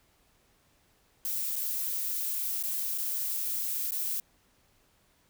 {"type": "noise with dropouts", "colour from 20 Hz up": "violet", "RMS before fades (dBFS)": -32, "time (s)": [1.25, 4.2], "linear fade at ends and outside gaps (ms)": 2, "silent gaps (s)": [[1.558, 1.562], [2.628, 2.636], [2.979, 2.983], [3.91, 3.919]], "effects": ["pink hiss -67 dBFS RMS until 5.29 s"]}